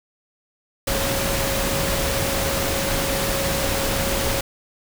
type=tone in noise; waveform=sine; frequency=548 Hz; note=C#5; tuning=20 cents flat; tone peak=-27 dBFS; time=0.87-4.41 s; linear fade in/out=5 ms; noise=pink; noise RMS=-23 dBFS; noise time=0.87-4.41 s; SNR=-7 dB; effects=none